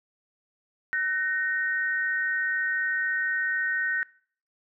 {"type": "tone pair together", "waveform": "sine", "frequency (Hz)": [1513, 1857], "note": ["F#6", "A#6"], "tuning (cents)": [38, -7], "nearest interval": "major third", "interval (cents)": 355, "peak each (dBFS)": -27, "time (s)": [0.93, 4.03], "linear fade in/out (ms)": 0, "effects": ["noise-tail reverb RT60 0.5 s tail -22 dB re dry"]}